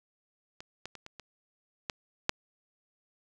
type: clicks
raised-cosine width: 0.2 ms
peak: -26 / -22 / -28 / -27 / -27 / -15 / -7 dBFS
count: 7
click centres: 0.605 / 0.856 / 0.953 / 1.064 / 1.197 / 1.898 / 2.294 s
effects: none